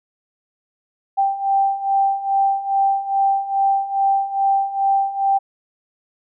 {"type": "beating tone pair", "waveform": "sine", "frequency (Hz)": [784, 786.4], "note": ["G5", "G5"], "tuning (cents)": [0, 5], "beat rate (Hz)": 2.4, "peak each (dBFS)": [-21, -17], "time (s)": [1.17, 5.39], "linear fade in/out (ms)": 20, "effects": []}